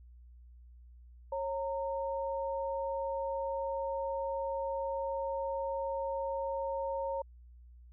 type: tone pair together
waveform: sine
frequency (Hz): 546 / 919.3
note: C#5 / A#5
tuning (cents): -26 / -24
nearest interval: major sixth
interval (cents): 902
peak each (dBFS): -34 / -37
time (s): 1.32-7.22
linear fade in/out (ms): 5
effects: added 60 Hz sine -52 dBFS peak until 7.92 s